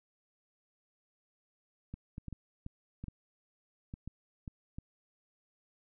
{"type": "clicks", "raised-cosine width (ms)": 5, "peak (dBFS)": -29, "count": 11, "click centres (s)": [1.94, 2.181, 2.283, 2.327, 2.664, 3.04, 3.083, 3.939, 4.076, 4.478, 4.785], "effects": []}